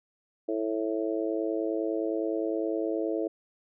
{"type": "harmonic tone", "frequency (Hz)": 109.7, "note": "A2", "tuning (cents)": -5, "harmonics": [3, 4, 5, 6], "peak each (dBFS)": [-30, -32, -34, -36], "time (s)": [0.48, 3.28], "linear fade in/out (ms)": 10, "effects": []}